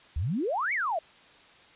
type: exponential two-way sweep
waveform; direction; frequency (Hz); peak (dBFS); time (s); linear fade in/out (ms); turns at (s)
sine; up then down; 65.41 to 2326 to 609; -26; 0.16-0.99; 5; 0.73
effects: white hiss -55 dBFS RMS until 1.75 s + resampled to 8000 Hz